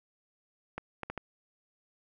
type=clicks; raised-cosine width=0.5 ms; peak=-21 dBFS; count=4; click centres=0.78 / 1.033 / 1.1 / 1.177 s; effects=none